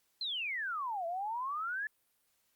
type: exponential two-way sweep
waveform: sine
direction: down then up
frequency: 4215 to 659.3 to 1753 Hz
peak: -34 dBFS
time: 0.21-1.87 s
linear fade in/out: 2 ms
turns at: 1.06 s
effects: white hiss -75 dBFS RMS until 2.55 s + Opus 48 kbps